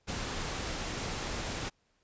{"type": "noise", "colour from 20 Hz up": "pink", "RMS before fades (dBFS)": -36, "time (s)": [0.07, 1.7], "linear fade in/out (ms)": 20, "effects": ["pink hiss -73 dBFS RMS until 2.03 s", "resampled to 16000 Hz"]}